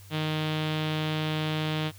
sawtooth tone with low-pass filter, 155.1 Hz, D#3, 5 cents flat, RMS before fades -29 dBFS, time 0.1-1.92 s, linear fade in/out 50 ms, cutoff 3400 Hz, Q 3.4, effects added 98 Hz sine -47 dBFS peak until 1.98 s + white hiss -54 dBFS RMS until 1.98 s

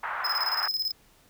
pink band-pass noise, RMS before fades -32 dBFS, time 0.03-0.68 s, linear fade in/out 5 ms, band 960 to 1600 Hz, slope 24 dB/octave
square tone with tremolo, 5100 Hz, D#8, 42 cents sharp, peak -25 dBFS, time 0.24-0.92 s, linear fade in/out 10 ms, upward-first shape square, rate 18 Hz, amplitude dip 65%
effects pink hiss -60 dBFS RMS until 1.29 s

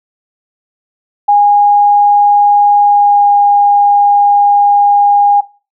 sine tone with pitch glide, 820 to 814.8 Hz, G#5 to G#5, -22 to -33 cents, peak -4 dBFS, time 1.28-5.41 s, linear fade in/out 10 ms, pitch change -11 cents, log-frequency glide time 2.8-3.33 s, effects noise-tail reverb RT60 0.3 s tail -17 dB re dry

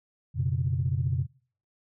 sine chord, F# suspended fourth, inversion none, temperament equal with one note detuned, 90.6 / 123.47 / 138.59 Hz, F#2 / B2 / C#3, -36 / 0 / 0 cents, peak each -29 / -28 / -28 dBFS, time 0.34-1.27 s, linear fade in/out 50 ms, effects noise-tail reverb RT60 0.5 s tail -24 dB re dry + tanh soft clip ceiling -15 dBFS

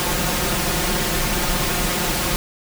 pink noise with comb filter, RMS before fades -21 dBFS, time 0-2.36 s, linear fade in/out 0 ms, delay 5.6 ms, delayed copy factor +0.75, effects none

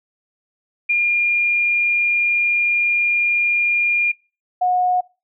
sine tone pair in turn, 2411 / 726.8 Hz, D7 / F#5, +45 / -31 cents, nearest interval octave + major sixth, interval 2076 cents, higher first, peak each -14 dBFS, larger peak neither, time 0.89-4.12 / 4.61-5.01 s, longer first, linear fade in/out 10 ms, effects noise-tail reverb RT60 0.3 s tail -23 dB re dry

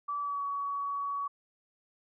sine tone with pitch glide, 1155 to 1128.6 Hz, D6 to C#6, -29 to +31 cents, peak -31 dBFS, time 0.08-1.28 s, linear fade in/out 10 ms, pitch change -40 cents, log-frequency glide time 0.2-0.42 s, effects none

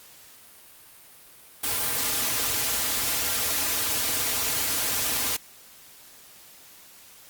white noise with comb filter, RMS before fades -26 dBFS, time 1.63-5.37 s, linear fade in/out 10 ms, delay 5.4 ms, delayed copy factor -0.8, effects white hiss -50 dBFS RMS until 7.29 s + Opus 48 kbps

